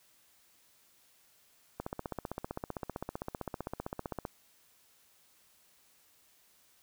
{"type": "click train", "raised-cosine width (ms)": 1, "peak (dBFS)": -22, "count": 39, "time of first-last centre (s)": [1.8, 4.252], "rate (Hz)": 15.5, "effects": ["white hiss -66 dBFS RMS until 6.82 s"]}